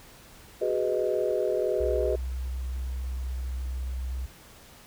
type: chord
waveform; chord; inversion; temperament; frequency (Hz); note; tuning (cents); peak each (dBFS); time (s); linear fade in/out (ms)
sine; G# minor seventh; third; just; 373.8 / 415.3 / 498.4 / 623; F#4 / G#4 / B4 / D#5; +18 / 0 / +16 / +2; -29; 0.61-2.16; 10
type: tone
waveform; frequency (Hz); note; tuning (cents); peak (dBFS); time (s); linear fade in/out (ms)
sine; 63.6; C2; -48; -29; 1.8-4.26; 5
effects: tanh soft clip ceiling -13 dBFS + pink hiss -51 dBFS RMS until 4.86 s